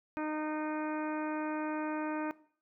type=harmonic tone; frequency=307.1 Hz; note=D#4; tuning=23 cents flat; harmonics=1 / 2 / 3 / 4 / 5 / 6 / 7 / 8; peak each=-35 / -41 / -41 / -45 / -45 / -52 / -54 / -49 dBFS; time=0.17-2.31 s; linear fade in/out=0 ms; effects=noise-tail reverb RT60 0.5 s tail -18 dB re dry